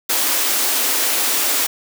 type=high-pass noise; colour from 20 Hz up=white; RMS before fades=-18 dBFS; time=0.09-1.67 s; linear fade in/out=10 ms; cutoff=240 Hz; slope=96 dB/octave; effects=none